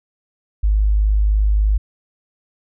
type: tone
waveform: sine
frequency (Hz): 51.7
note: G#1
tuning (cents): -7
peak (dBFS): -12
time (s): 0.63-1.78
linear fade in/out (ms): 10
effects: none